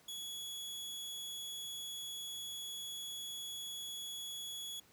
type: tone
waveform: sawtooth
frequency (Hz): 3370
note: G#7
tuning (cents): +25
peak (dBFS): -39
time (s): 0.08-4.8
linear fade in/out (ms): 5
effects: pink hiss -65 dBFS RMS until 4.92 s + high-pass 80 Hz 12 dB/octave